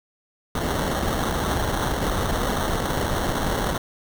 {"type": "noise with sample-and-hold", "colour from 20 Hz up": "pink", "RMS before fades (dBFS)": -24, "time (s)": [0.55, 3.78], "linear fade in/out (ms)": 5, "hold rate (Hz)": 2450, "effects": []}